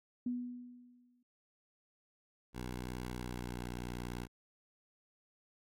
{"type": "tone with exponential decay", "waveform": "sine", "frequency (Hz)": 245.5, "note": "B3", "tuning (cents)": -10, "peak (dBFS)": -32, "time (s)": [0.26, 1.23], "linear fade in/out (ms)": 5, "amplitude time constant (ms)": 210}
{"type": "tone with pitch glide", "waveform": "10% pulse", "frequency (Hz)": [61.74, 60.33], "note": ["B1", "B1"], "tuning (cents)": [0, -40], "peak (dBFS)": -32, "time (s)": [2.53, 4.28], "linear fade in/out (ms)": 50, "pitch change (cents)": -40, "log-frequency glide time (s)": [3.04, 3.71]}
{"effects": ["AAC 48 kbps"]}